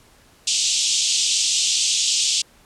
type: band-pass noise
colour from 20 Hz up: white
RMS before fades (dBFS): -20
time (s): 0.47-2.42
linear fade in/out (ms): 5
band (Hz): 2800 to 7900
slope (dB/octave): 48
effects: pink hiss -53 dBFS RMS until 2.65 s + low-pass 12000 Hz 12 dB/octave